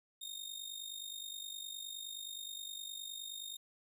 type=tone with amplitude modulation; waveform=sawtooth; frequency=3687 Hz; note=A#7; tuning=20 cents flat; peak=-37 dBFS; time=0.21-3.57 s; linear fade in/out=10 ms; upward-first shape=sine; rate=49.6 Hz; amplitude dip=70%; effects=none